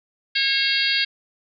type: harmonic tone with a mistuned harmonic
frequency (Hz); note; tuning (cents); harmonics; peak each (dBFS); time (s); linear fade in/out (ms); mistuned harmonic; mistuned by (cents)
544; C#5; -33; 3 / 4 / 5 / 6 / 7 / 8 / 9; -26 / -26 / -26 / -26 / -26 / -26 / -26; 0.35-1.05; 10; 9; -53
effects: none